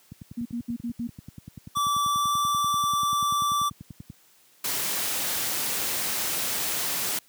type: click train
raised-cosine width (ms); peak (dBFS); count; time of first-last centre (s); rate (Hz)
5; -25; 42; 0.12-4.101; 10.3
type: tone bursts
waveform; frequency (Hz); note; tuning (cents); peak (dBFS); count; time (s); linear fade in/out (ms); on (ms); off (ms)
sine; 236.5; A#3; +25; -27; 5; 0.37-1.075; 10; 85; 70
type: tone with pitch glide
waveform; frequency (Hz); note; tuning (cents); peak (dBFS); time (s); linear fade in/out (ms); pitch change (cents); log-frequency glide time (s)
square; 1159 to 1165.7; D6 to D6; -23 to -13; -23; 1.75-3.7; 20; +10; 2.03-2.33
type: noise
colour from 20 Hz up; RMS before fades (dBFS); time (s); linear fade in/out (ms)
white; -28; 4.64-7.19; 5
effects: white hiss -59 dBFS RMS until 7.28 s + high-pass 100 Hz 12 dB/octave